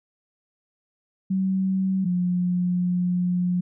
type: tone pair in turn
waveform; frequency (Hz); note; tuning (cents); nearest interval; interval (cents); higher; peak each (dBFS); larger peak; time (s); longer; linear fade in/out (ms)
sine; 190 / 178.8; F#3 / F3; +46 / +41; minor second; 105; first; -20; neither; 1.3-2.05 / 2.05-3.61; second; 10
effects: none